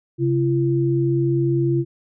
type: tone pair together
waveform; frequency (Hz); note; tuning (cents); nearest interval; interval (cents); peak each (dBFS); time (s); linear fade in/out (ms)
sine; 134.93 / 340; C#3 / F4; -46 / -46; octave + major third; 1600; -19; 0.18-1.85; 50
effects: none